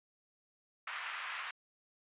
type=band-pass noise; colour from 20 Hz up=pink; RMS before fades=-42 dBFS; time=0.87-1.51 s; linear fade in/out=5 ms; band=1100 to 2900 Hz; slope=24 dB/octave; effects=resampled to 8000 Hz